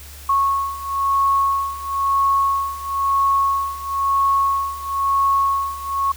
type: beating tone pair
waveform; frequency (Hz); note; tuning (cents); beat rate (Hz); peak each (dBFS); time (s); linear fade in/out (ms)
sine; 1100 / 1101; C#6 / C#6; -14 / -12; 1; -21 / -18; 0.29-6.12; 5
effects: added 71 Hz sine -38 dBFS peak until 6.16 s + white hiss -41 dBFS RMS until 6.16 s